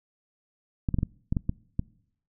clicks, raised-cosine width 5 ms, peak -13 dBFS, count 8, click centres 0.888 / 0.943 / 0.987 / 1.031 / 1.325 / 1.368 / 1.494 / 1.794 s, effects noise-tail reverb RT60 0.7 s tail -24 dB re dry

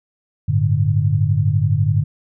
sine chord, G suspended second, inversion none, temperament equal, 98 / 110 / 146.83 Hz, G2 / A2 / D3, 0 / 0 / 0 cents, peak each -18 dBFS, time 0.48-2.04 s, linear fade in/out 10 ms, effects none

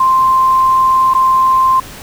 sine tone with dropouts, 1046.5 Hz, C6, in tune, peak -7 dBFS, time 0-1.8 s, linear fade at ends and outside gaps 5 ms, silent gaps 1.137-1.148 s, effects pink hiss -32 dBFS RMS until 2.02 s

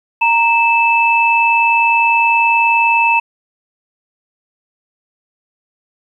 sine tone pair together, 929.8 / 2630 Hz, A#5 / E7, -5 / -5 cents, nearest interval octave + tritone, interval 1800 cents, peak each -12 dBFS, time 0.21-3.2 s, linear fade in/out 10 ms, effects 8-bit

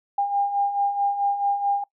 sine beating tone pair, 801 / 805.6 Hz, G5 / G5, +37 / +47 cents, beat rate 4.6 Hz, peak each -28 / -21 dBFS, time 0.18-1.84 s, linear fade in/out 5 ms, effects noise-tail reverb RT60 0.1 s tail -22 dB re dry

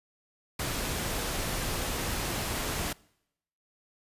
pink noise, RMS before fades -32 dBFS, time 0.59-2.93 s, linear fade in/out 5 ms, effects noise-tail reverb RT60 0.8 s tail -24 dB re dry + resampled to 32000 Hz

